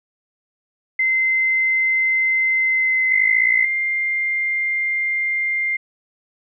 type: tone with pitch glide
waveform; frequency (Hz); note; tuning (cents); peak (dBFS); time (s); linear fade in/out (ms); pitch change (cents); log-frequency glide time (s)
sine; 2069 to 2042; C7 to C7; -20 to -43; -15; 0.99-3.65; 5; -23; 2.55-3.43
type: tone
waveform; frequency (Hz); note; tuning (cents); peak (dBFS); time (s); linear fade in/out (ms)
sine; 2100; C7; +6; -18; 3.11-5.77; 10
effects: none